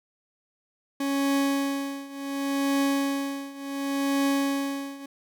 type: tone with tremolo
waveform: 40% pulse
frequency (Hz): 277.2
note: C#4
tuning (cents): 0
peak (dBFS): -20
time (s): 1-5.06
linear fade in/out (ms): 5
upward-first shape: triangle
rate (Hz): 0.69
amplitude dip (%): 90
effects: none